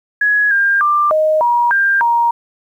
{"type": "tone with pitch steps", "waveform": "sine", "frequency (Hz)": [1677, 1602, 1186, 622, 955, 1593, 940], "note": ["G#6", "G6", "D6", "D#5", "A#5", "G6", "A#5"], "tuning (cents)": [16, 37, 17, -1, 42, 27, 14], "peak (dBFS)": -10, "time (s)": [0.21, 2.31], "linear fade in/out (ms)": 5, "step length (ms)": 300, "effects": ["8-bit"]}